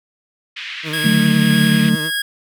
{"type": "band-pass noise", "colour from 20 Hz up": "white", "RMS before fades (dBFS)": -29, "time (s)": [0.56, 1.9], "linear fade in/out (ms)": 10, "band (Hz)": [1800, 3100], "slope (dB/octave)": 24}
{"type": "tone with vibrato", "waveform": "20% pulse", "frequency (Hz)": 155.56, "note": "D#3", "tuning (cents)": 0, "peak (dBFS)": -19, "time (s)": [0.83, 2.11], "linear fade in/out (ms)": 50, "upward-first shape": "triangle", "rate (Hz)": 9.9, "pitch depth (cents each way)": 64}
{"type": "tone with tremolo", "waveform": "25% pulse", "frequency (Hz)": 1643, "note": "G#6", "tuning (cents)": -19, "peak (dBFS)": -14, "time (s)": [0.93, 2.22], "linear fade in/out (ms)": 5, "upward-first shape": "triangle", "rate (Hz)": 1.8, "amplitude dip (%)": 45}
{"type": "chord", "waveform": "sine", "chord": "D major", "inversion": "none", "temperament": "just", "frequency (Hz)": [146.83, 183.54, 220.2], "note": ["D3", "F#3", "A3"], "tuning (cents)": [0, -14, 2], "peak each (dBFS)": [-18, -17, -14], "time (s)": [1.04, 1.96], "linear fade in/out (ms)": 10}
{"effects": []}